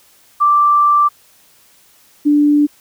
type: tone pair in turn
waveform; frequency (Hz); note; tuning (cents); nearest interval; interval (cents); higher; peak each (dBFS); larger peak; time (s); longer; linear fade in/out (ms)
sine; 1174 / 293.5; D6 / D4; -1 / -1; 2 octaves; 2400; first; -8; neither; 0.4-1.09 / 2.25-2.67; first; 20
effects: white hiss -50 dBFS RMS until 2.8 s